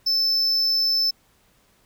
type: tone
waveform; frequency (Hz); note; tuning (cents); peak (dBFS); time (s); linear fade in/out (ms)
triangle; 5274; E8; 0; -17; 0.06-1.11; 10
effects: pink hiss -61 dBFS RMS until 1.85 s